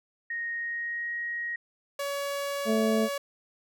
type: tone with pitch glide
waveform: sine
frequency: 1864.7 to 1886.4 Hz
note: A#6 to A#6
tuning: 0 to +20 cents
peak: -30 dBFS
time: 0.3-1.56 s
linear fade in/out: 5 ms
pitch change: +20 cents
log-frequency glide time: 0.54-1.13 s
type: tone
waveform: sawtooth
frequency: 564 Hz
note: C#5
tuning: 30 cents sharp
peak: -26 dBFS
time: 1.99-3.18 s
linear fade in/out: 5 ms
type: harmonic tone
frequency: 220 Hz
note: A3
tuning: in tune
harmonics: 1 / 2 / 3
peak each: -25 / -28 / -30 dBFS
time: 2.65-3.09 s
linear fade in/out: 50 ms
effects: none